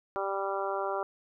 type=harmonic tone; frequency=196 Hz; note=G3; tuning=in tune; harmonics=2 / 3 / 4 / 5 / 6 / 7; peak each=-35 / -35 / -36 / -38 / -38 / -39 dBFS; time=0.16-1.03 s; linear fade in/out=0 ms; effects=none